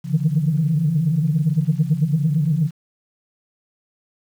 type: tone cluster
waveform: sine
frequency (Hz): 141.7 / 151.3 / 159.8 / 168.8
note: C#3 / D#3 / D#3 / E3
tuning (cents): +38 / -48 / +47 / +41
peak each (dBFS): -21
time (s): 0.04-2.71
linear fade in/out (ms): 50
effects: tanh soft clip ceiling -8 dBFS + 8-bit